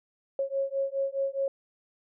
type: beating tone pair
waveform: sine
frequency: 544 / 548.8 Hz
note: C#5 / C#5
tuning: -33 / -17 cents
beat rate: 4.8 Hz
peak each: -30 dBFS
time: 0.39-1.48 s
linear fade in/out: 2 ms
effects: none